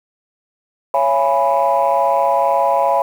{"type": "chord", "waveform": "sine", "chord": "C# minor seventh", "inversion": "none", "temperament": "equal with one note detuned", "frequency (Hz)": [554.4, 676.6, 830.6, 987.8], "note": ["C#5", "E5", "G#5", "B5"], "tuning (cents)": [0, 45, 0, 0], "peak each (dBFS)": -17, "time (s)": [0.94, 3.02], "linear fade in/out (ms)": 2, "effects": ["tanh soft clip ceiling -5 dBFS", "7-bit"]}